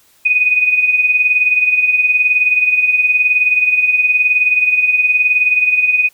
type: tone with tremolo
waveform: sine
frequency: 2489 Hz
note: D#7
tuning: in tune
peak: -7 dBFS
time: 0.25-6.09 s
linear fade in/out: 10 ms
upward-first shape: sine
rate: 19 Hz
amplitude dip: 60%
effects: white hiss -52 dBFS RMS until 6.13 s